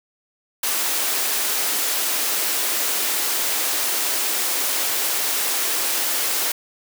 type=high-pass noise; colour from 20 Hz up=white; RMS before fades=-22 dBFS; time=0.63-6.52 s; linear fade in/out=5 ms; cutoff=280 Hz; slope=24 dB/octave; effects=none